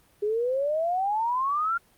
sine exponential sweep, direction up, 406.6 to 1409 Hz, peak -23 dBFS, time 0.22-1.78 s, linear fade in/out 10 ms, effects pink hiss -61 dBFS RMS until 1.97 s + Opus 32 kbps

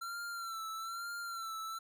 square tone with vibrato, 1356 Hz, E6, 49 cents sharp, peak -40 dBFS, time 0.01-1.79 s, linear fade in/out 10 ms, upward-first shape sine, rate 1.1 Hz, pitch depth 55 cents each way, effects none

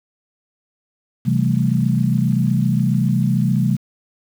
sine chord, A minor seventh, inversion first, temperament equal with one note detuned, 130.81 / 164.81 / 192.52 / 220 Hz, C3 / E3 / G3 / A3, 0 / 0 / -31 / 0 cents, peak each -18 / -21 / -20 / -21 dBFS, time 1.25-3.77 s, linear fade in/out 20 ms, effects 7-bit

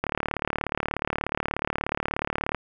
click train, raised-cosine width 0.5 ms, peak -10 dBFS, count 93, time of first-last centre 0.04-2.547 s, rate 36.7 Hz, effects none

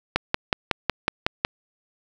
click train, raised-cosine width 0.3 ms, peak -3 dBFS, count 8, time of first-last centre 0.16-1.449 s, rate 5.43 Hz, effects 7-bit

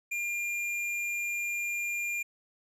square tone, 2400 Hz, D7, 37 cents sharp, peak -31 dBFS, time 0.11-2.23 s, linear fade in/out 10 ms, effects low-pass 12000 Hz 12 dB/octave

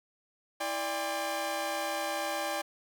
sawtooth tone cluster, 327.1 / 586 / 802 / 1048 Hz, E4 / D5 / G5 / C6, -13 / -4 / +39 / +2 cents, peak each -38 / -31 / -31 / -38 dBFS, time 0.6-2.62 s, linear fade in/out 10 ms, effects none

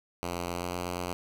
5% pulse tone with pitch glide, 87.31 to 88.68 Hz, F2 to F2, 0 to +27 cents, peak -21 dBFS, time 0.23-1.13 s, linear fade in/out 0 ms, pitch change +27 cents, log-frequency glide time 0.52-0.7 s, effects none

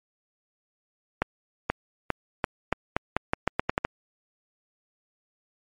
accelerating click train, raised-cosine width 0.5 ms, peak -7 dBFS, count 13, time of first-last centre 1.22-3.85 s, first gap 480 ms, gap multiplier 0.84, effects MP3 48 kbps

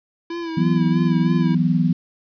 square tone with vibrato, 332.7 Hz, E4, 16 cents sharp, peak -26 dBFS, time 0.3-1.55 s, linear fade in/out 5 ms, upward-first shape sine, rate 3.1 Hz, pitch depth 51 cents each way
sine chord, E suspended second, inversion none, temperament equal, 164.81 / 185 / 246.9 Hz, E3 / F#3 / B3, 0 / 0 / 0 cents, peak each -18 / -20 / -21 dBFS, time 0.57-1.93 s, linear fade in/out 5 ms
effects resampled to 11025 Hz + 8-bit

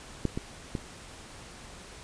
clicks, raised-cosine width 3 ms, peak -13 / -18 / -18 dBFS, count 3, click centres 0.253 / 0.375 / 0.752 s, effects pink hiss -47 dBFS RMS until 2.03 s + resampled to 22050 Hz

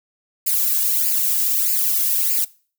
violet noise with flanger, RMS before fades -19 dBFS, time 0.46-2.45 s, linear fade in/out 10 ms, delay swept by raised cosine 0.42 to 1.82 ms, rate 1.6 Hz, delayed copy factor +0.95, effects noise-tail reverb RT60 0.4 s tail -21 dB re dry

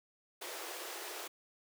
pink high-pass noise, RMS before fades -44 dBFS, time 0.41-1.28 s, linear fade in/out 10 ms, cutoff 330 Hz, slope 96 dB/octave, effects none

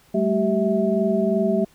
sine tone cluster, 194.3 / 217.1 / 385.7 / 652 Hz, G3 / A3 / G4 / E5, -15 / -23 / -28 / -19 cents, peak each -23 dBFS, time 0.14-1.65 s, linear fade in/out 10 ms, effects pink hiss -56 dBFS RMS until 1.74 s

